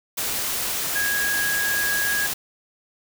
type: tone in noise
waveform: sine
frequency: 1649 Hz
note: G#6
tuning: 13 cents flat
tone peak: -22 dBFS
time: 0.95-2.27 s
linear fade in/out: 10 ms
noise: white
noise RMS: -26 dBFS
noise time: 0.17-2.34 s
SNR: +1 dB
effects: none